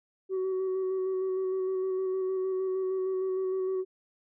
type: tone with vibrato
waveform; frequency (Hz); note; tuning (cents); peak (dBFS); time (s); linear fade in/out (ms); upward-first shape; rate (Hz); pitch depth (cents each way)
sine; 376.6; F#4; +31; -25; 0.29-3.85; 50; square; 6.5; 15
effects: tanh soft clip ceiling -26 dBFS